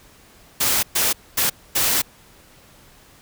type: noise bursts at uneven times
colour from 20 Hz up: white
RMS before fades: -19 dBFS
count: 4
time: 0.6-0.83 / 0.95-1.13 / 1.37-1.5 / 1.75-2.02 s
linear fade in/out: 10 ms
effects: pink hiss -50 dBFS RMS until 3.21 s